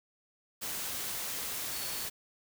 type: tone in noise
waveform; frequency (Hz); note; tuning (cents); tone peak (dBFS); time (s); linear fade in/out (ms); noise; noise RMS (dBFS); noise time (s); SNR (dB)
sine; 4435; C#8; 0; -45; 1.71-2.06; 20; white; -37; 0.61-2.1; -11
effects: none